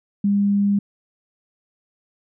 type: tone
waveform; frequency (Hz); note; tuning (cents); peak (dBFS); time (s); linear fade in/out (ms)
sine; 201.6; G3; +49; -15; 0.24-0.79; 5
effects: none